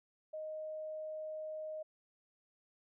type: tone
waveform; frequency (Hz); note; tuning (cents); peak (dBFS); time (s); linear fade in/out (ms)
sine; 622.3; D#5; 0; -40; 0.33-1.83; 10
effects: none